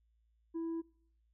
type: tone with tanh clipping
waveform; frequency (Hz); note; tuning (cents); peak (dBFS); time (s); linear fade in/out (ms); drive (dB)
triangle; 330; E4; +2; -36; 0.54-0.82; 20; 7
effects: noise-tail reverb RT60 0.6 s tail -24 dB re dry + added 56 Hz sine -70 dBFS peak until 1.33 s